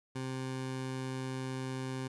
20% pulse tone, 130.81 Hz, C3, in tune, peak -31 dBFS, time 0.15-2.08 s, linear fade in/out 10 ms, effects resampled to 24000 Hz

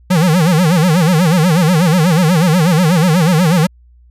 square tone with vibrato, 168.9 Hz, E3, 42 cents sharp, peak -9 dBFS, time 0.1-3.67 s, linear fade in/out 10 ms, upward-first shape sine, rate 8.2 Hz, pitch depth 190 cents each way, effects added 60 Hz sine -42 dBFS peak until 4.1 s + resampled to 32000 Hz

